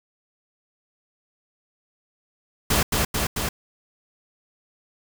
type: noise with echo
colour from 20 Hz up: pink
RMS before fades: -20 dBFS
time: 2.7-2.83 s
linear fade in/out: 5 ms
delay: 220 ms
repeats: 3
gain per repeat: -2 dB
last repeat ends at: 3.49 s
effects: none